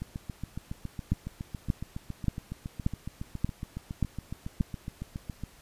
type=two click trains; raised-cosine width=5 ms; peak=-13 / -23 dBFS; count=7 / 40; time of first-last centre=1.12-4.608 / 0.02-5.437 s; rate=1.72 / 7.2 Hz; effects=pink hiss -56 dBFS RMS until 5.61 s + resampled to 32000 Hz

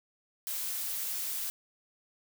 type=noise; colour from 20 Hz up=blue; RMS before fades=-35 dBFS; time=0.47-1.5 s; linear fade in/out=0 ms; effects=none

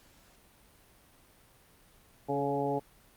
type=harmonic tone with a mistuned harmonic; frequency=140.2 Hz; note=C#3; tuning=20 cents sharp; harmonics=1 / 2 / 3 / 4 / 5 / 6; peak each=-38 / -35 / -33 / -36 / -37 / -35 dBFS; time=2.28-2.8 s; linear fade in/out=20 ms; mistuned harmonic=3; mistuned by=+24 cents; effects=pink hiss -61 dBFS RMS until 3.16 s + Opus 48 kbps

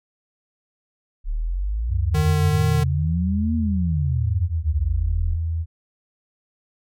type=exponential two-way sweep; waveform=sine; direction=up then down; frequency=34.77 to 236.7 to 34.77 Hz; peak=-21 dBFS; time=1.24-5.38 s; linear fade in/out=50 ms; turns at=3.55 s
type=tone with pitch glide; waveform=sine; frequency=91 to 82.01 Hz; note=F#2 to E2; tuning=-28 to -8 cents; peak=-21 dBFS; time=1.88-5.66 s; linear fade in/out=50 ms; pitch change=-180 cents; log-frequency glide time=2.21-3.16 s
type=tone with vibrato; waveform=square; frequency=151.8 Hz; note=D#3; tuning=42 cents flat; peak=-20 dBFS; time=2.14-2.84 s; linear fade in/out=10 ms; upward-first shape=sine; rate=2.4 Hz; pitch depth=12 cents each way
effects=none

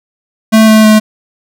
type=tone with pitch steps; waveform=square; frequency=220 / 217.7 / 215.5 Hz; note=A3 / A3 / A3; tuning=0 / -18 / -36 cents; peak=-3 dBFS; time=0.52-1 s; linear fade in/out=20 ms; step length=160 ms; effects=none

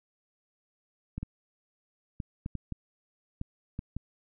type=clicks; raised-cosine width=5 ms; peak=-22 dBFS; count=9; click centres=1.18 / 1.23 / 2.202 / 2.461 / 2.553 / 2.723 / 3.414 / 3.791 / 3.966 s; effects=none

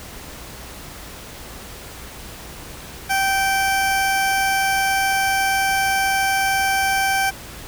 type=tone; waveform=20% pulse; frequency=778 Hz; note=G5; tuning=13 cents flat; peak=-12 dBFS; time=3.09-7.31 s; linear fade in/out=20 ms; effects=added 60 Hz sine -43 dBFS peak until 7.67 s + pink hiss -37 dBFS RMS until 7.67 s

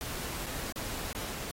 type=noise with dropouts; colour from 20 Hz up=pink; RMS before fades=-38 dBFS; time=0.01-1.51 s; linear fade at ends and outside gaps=0 ms; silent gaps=0.461-0.466 / 0.723-0.759 / 1.129-1.15 s; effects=AAC 48 kbps

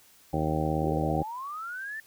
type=harmonic tone; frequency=77.78 Hz; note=D#2; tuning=in tune; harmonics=1 / 2 / 3 / 4 / 5 / 6 / 7 / 8 / 9 / 10; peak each=-34 / -30 / -36 / -32 / -37 / -37 / -34 / -43 / -41 / -33 dBFS; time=0.33-1.23 s; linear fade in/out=5 ms
type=linear sweep; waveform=sine; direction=up; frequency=309.4 to 1800 Hz; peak=-34 dBFS; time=0.82-2 s; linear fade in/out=2 ms
effects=white hiss -58 dBFS RMS until 2.06 s

